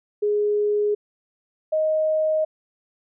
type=tone pair in turn; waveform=sine; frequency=416 / 624.8 Hz; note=G#4 / D#5; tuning=+3 / +7 cents; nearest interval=perfect fifth; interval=704 cents; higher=second; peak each=-18 dBFS; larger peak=neither; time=0.22-0.95 / 1.72-2.45 s; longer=neither; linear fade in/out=10 ms; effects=none